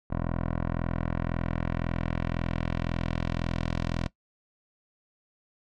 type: tone with low-pass filter sweep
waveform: 10% pulse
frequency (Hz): 41.91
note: E1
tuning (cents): +29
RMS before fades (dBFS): -30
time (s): 0.1-4.08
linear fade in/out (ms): 10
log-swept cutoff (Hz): 1200 to 4800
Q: 1
effects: noise-tail reverb RT60 0.1 s tail -19 dB re dry

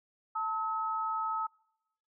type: tone pair together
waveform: sine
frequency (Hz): 887 / 1284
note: A5 / E6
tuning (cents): +14 / -46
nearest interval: tritone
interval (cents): 640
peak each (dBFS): -35 / -32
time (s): 0.35-1.47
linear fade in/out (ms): 10
effects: noise-tail reverb RT60 0.9 s tail -25 dB re dry

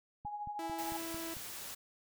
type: tone with tremolo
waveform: sine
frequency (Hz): 830.6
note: G#5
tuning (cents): 0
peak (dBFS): -36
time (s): 0.25-0.97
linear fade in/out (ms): 5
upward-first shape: triangle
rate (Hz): 13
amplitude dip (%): 60
type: click train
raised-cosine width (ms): 5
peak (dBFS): -37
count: 6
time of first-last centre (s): 0.25-1.369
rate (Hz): 4.47
type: tone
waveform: sawtooth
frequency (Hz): 329.6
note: E4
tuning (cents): 0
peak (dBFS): -37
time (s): 0.59-1.34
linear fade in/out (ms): 2
type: noise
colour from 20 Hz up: white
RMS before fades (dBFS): -45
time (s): 0.78-1.75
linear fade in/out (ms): 10
effects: none

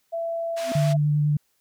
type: tone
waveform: sine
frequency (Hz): 668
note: E5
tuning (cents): +23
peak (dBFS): -25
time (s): 0.12-0.97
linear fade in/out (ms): 20
type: band-pass noise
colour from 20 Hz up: pink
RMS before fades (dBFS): -38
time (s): 0.56-0.94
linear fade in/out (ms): 20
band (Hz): 1200 to 8400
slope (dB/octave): 12
type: tone with exponential growth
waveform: sine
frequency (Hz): 255.5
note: C4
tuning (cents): -41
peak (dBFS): -24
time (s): 0.59-0.72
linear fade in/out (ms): 0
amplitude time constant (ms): 27
type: tone with vibrato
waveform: sine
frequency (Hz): 148.4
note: D3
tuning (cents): +18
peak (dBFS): -18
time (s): 0.75-1.37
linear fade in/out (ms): 5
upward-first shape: square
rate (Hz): 9.9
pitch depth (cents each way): 11
effects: white hiss -69 dBFS RMS until 1.6 s

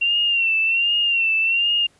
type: tone with vibrato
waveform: sine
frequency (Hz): 2743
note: F7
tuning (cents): -32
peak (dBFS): -16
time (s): 0.01-1.87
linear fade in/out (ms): 10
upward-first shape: sine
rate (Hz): 1.3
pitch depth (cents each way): 66
effects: pink hiss -58 dBFS RMS until 1.99 s + resampled to 24000 Hz

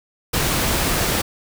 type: noise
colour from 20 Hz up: pink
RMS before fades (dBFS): -20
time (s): 0.33-1.22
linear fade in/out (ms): 10
effects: none

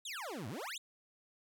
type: exponential two-way sweep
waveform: 25% pulse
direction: down then up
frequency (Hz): 3951 to 96.5 to 3951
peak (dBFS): -37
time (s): 0.05-0.78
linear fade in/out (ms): 5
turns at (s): 0.48
effects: none

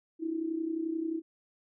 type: tone with amplitude modulation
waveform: sine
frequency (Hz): 324.9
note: E4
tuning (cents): -25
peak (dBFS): -27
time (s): 0.19-1.22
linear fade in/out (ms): 50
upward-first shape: sine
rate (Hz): 31.4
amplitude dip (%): 70
effects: none

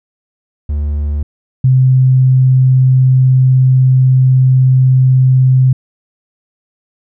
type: tone pair in turn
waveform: triangle / sine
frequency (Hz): 73.42 / 129.73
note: D2 / C3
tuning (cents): 0 / -14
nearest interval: minor seventh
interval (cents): 986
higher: second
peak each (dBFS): -11 / -5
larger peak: second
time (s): 0.69-1.23 / 1.64-5.73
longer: second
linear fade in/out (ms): 5
effects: none

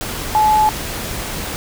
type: tone in noise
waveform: sine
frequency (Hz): 857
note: A5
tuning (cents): -46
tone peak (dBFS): -10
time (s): 0.35-0.69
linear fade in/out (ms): 0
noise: pink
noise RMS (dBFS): -25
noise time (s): 0.01-1.56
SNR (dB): +12
effects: none

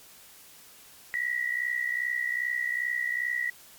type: tone pair together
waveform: sine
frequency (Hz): 1900 / 1962.5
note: A#6 / B6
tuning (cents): +33 / -11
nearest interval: minor second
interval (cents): 56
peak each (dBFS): -30 / -29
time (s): 1.14-3.5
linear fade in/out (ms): 0
effects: white hiss -52 dBFS RMS until 3.78 s + MP3 96 kbps

